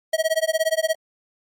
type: tone with tremolo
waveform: square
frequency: 640 Hz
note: D#5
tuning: 49 cents sharp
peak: -16 dBFS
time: 0.13-0.95 s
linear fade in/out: 5 ms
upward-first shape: sine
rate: 17 Hz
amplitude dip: 100%
effects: MP3 64 kbps